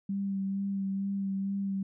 sine tone with vibrato, 196 Hz, G3, in tune, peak -29 dBFS, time 0.09-1.83 s, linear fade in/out 5 ms, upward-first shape sine, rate 2.2 Hz, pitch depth 19 cents each way, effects none

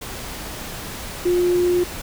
sine tone in noise, 354.9 Hz, F4, 28 cents sharp, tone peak -15 dBFS, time 1.25-1.84 s, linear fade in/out 10 ms, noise pink, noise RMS -32 dBFS, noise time 0.01-2.02 s, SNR +14 dB, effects none

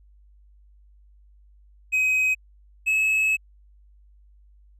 triangle tone pair in turn, 2527 / 2583 Hz, D#7 / E7, +26 / -36 cents, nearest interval unison, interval 38 cents, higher second, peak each -17 dBFS, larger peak neither, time 1.92-2.35 / 2.86-3.37 s, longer second, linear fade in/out 20 ms, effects added 50 Hz sine -51 dBFS peak until 4.79 s + resampled to 32000 Hz

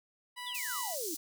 15% pulse tone with tremolo, 985 Hz, B5, 5 cents flat, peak -33 dBFS, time 0.36-0.96 s, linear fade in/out 20 ms, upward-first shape sine, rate 3 Hz, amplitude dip 60%
sine exponential sweep, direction down, 3729 to 293.7 Hz, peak -38 dBFS, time 0.46-1.15 s, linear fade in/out 10 ms
pink high-pass noise, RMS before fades -39 dBFS, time 0.54-1.17 s, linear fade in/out 10 ms, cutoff 5100 Hz, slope 24 dB/octave
effects none

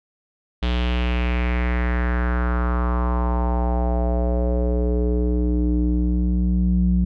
square tone with low-pass filter sweep, 60.7 Hz, B1, 29 cents flat, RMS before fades -20 dBFS, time 0.62-7.05 s, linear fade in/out 10 ms, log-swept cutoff 3400 to 170 Hz, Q 3.5, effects none

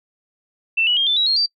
sine tone with pitch steps, 2676 / 2935 / 3219 / 3531 / 3873 / 4248 / 4659 Hz, E7 / F#7 / G7 / A7 / B7 / C8 / D8, +25 / -15 / +45 / +5 / -35 / +25 / -15 cents, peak -14 dBFS, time 0.77-1.463 s, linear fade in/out 10 ms, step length 99 ms, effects noise-tail reverb RT60 0.1 s tail -25 dB re dry + MP3 96 kbps

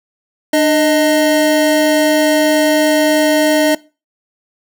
square tone pair together, 299.5 / 622.3 Hz, D4 / D#5, +34 / 0 cents, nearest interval octave + minor second, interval 1266 cents, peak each -13 dBFS, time 0.53-3.75 s, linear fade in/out 5 ms, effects noise-tail reverb RT60 0.3 s tail -21 dB re dry

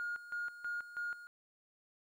triangle tone with tremolo, 1426 Hz, F6, 36 cents sharp, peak -33 dBFS, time 0-1.27 s, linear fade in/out 0 ms, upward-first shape square, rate 3.1 Hz, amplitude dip 80%, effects tanh soft clip ceiling -33 dBFS + 12-bit

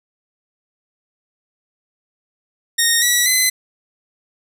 10% pulse tone with pitch steps, 1854 / 1940.6 / 2031 Hz, A#6 / B6 / B6, -10 / -31 / +48 cents, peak -4 dBFS, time 2.78-3.5 s, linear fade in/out 10 ms, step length 240 ms, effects none

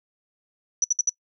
sine tone bursts, 5920 Hz, F#8, in tune, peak -17 dBFS, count 4, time 0.82-1.094 s, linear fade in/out 2 ms, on 22 ms, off 62 ms, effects noise-tail reverb RT60 0.1 s tail -21 dB re dry

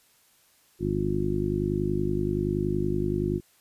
harmonic tone, 50.6 Hz, G#1, 44 cents flat, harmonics 1 / 2 / 3 / 4 / 5 / 6 / 7, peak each -34 / -33 / -31 / -33 / -34 / -34 / -28 dBFS, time 0.79-3.41 s, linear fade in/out 50 ms, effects white hiss -62 dBFS RMS until 3.6 s + resampled to 32000 Hz

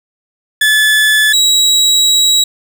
30% pulse tone pair in turn, 1728 / 3869 Hz, A6 / B7, -32 / -36 cents, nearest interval octave + major second, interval 1396 cents, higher second, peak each -5 dBFS, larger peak neither, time 0.61-1.33 / 1.33-2.44 s, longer second, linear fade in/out 5 ms, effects none

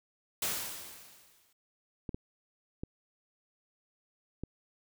white noise with exponential decay, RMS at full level -31 dBFS, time 0.42-1.53 s, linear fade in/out 5 ms, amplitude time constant 240 ms
clicks, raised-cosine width 3 ms, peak -24 dBFS, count 4, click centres 2.092 / 2.145 / 2.835 / 4.436 s
effects none

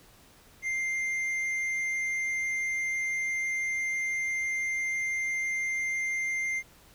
triangle tone with tanh clipping, 2098 Hz, C7, 4 cents sharp, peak -29 dBFS, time 0.62-6.63 s, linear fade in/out 50 ms, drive 10 dB, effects pink hiss -57 dBFS RMS until 6.94 s

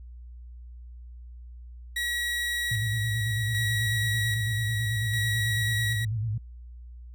30% pulse tone with tremolo, 1916 Hz, A#6, 47 cents sharp, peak -24 dBFS, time 1.96-6.05 s, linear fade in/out 5 ms, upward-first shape square, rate 0.63 Hz, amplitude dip 35%
sine tone with vibrato, 110 Hz, A2, in tune, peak -26 dBFS, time 2.71-6.38 s, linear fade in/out 5 ms, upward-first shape square, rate 9.1 Hz, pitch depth 85 cents each way
effects added 60 Hz sine -41 dBFS peak until 7.14 s

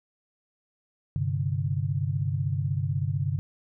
sine chord, G suspended fourth, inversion none, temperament equal, 98 / 130.81 / 146.83 Hz, G2 / C3 / D3, 0 / 0 / 0 cents, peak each -29 dBFS, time 1.16-3.39 s, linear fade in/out 0 ms, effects none

